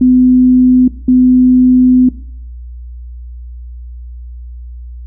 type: tone pair in turn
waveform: sine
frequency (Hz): 252.9 / 252.9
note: B3 / B3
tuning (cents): +41 / +41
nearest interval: unison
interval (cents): 0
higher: neither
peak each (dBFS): -4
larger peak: neither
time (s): 0.01-0.88 / 1.08-2.09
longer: second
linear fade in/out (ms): 5
effects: noise-tail reverb RT60 0.6 s tail -18 dB re dry + added 60 Hz sine -25 dBFS peak until 5.06 s